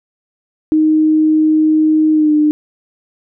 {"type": "tone with pitch glide", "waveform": "sine", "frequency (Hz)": [311.1, 301.7], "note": ["D#4", "D4"], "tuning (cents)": [0, 47], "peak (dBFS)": -8, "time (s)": [0.72, 2.51], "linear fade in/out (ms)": 0, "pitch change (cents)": -53, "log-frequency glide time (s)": [2.12, 2.33], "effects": []}